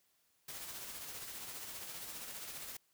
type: noise with tremolo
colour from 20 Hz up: white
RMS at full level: -45 dBFS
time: 0.48-2.77 s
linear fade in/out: 5 ms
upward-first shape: sine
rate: 15 Hz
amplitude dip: 35%
effects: white hiss -75 dBFS RMS until 2.93 s